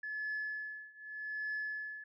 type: tone with tremolo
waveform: sine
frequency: 1717 Hz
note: A6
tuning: 43 cents flat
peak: -33 dBFS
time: 0.03-2.04 s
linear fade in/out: 5 ms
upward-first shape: triangle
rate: 0.83 Hz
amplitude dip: 95%
effects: tanh soft clip ceiling -32 dBFS